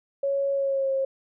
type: tone with pitch glide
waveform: sine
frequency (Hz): 554.4 to 537.7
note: C#5 to C5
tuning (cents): 0 to +47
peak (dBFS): -22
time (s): 0.23-1.05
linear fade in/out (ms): 5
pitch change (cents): -53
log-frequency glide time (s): 0.53-0.91
effects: none